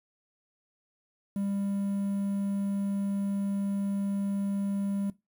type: tone with quantisation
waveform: triangle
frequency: 198.9 Hz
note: G3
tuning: 25 cents sharp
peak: -26 dBFS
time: 1.36-5.1 s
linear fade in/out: 2 ms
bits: 9
effects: noise-tail reverb RT60 0.2 s tail -18 dB re dry